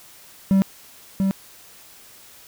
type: tone with echo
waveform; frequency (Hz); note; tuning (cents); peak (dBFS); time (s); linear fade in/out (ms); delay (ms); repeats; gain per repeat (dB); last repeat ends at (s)
triangle; 193.5; G3; -22; -11; 0.51-0.62; 0; 690; 1; -4; 1.31
effects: white hiss -47 dBFS RMS until 2.47 s